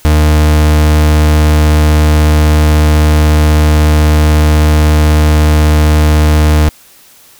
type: tone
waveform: 40% pulse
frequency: 76.2 Hz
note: D#2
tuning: 36 cents flat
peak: -4 dBFS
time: 0.05-6.69 s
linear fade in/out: 0 ms
effects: white hiss -41 dBFS RMS until 7.39 s